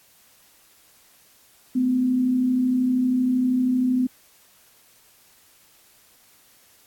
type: tone pair together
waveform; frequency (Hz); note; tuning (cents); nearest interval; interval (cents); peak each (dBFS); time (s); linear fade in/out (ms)
sine; 221.2 / 254; A3 / B3; +9 / +49; major second; 240; -30 / -18; 1.75-4.07; 10
effects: white hiss -56 dBFS RMS until 6.86 s + AAC 64 kbps